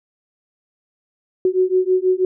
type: beating tone pair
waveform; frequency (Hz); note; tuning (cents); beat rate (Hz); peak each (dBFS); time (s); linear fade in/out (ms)
sine; 367.5 / 373.7; F#4 / F#4; -12 / +17; 6.2; -17; 1.45-2.25; 2
effects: none